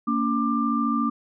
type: tone cluster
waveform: sine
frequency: 229.9 / 283.7 / 1188 Hz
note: A#3 / C#4 / D6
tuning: -24 / +40 / +20 cents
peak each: -24 / -26 / -25 dBFS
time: 0.07-1.1 s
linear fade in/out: 10 ms
effects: none